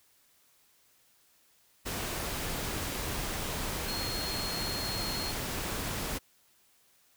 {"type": "tone in noise", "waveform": "sine", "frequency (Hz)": 4271, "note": "C8", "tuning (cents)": 35, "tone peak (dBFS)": -36, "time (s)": [3.87, 5.32], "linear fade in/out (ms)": 20, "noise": "pink", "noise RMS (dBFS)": -35, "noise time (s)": [1.85, 6.19], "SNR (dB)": -4, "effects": ["white hiss -66 dBFS RMS until 7.16 s"]}